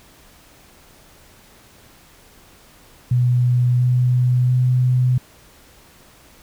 sine tone with pitch steps, 123.47 / 124.83 / 126.21 Hz, B2 / B2 / B2, 0 / +19 / +38 cents, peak -13 dBFS, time 3.11-5.18 s, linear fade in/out 5 ms, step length 690 ms, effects pink hiss -49 dBFS RMS until 6.42 s

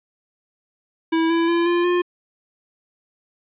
square tone with pitch steps, 326.5 / 333.2 / 340 / 346.9 / 354 Hz, E4 / E4 / F4 / F4 / F4, -17 / +19 / -46 / -12 / +23 cents, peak -17 dBFS, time 1.12-2.02 s, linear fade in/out 10 ms, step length 180 ms, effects resampled to 8000 Hz + 9-bit

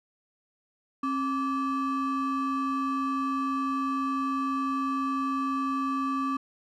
triangle ring-modulated tone, 716 Hz, F5, 43 cents sharp, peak -21 dBFS, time 1.03-6.37 s, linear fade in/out 5 ms, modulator 447 Hz, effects none

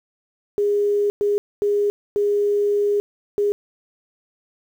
sine tone bursts at uneven times, 410 Hz, G#4, 22 cents flat, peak -16 dBFS, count 5, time 0.58-1.1 / 1.21-1.38 / 1.62-1.9 / 2.16-3 / 3.38-3.52 s, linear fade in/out 0 ms, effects 8-bit

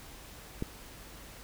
click, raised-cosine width 3 ms, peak -19 dBFS, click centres 0.624 s, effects added 50 Hz sine -53 dBFS peak until 1.43 s + pink hiss -50 dBFS RMS until 1.43 s

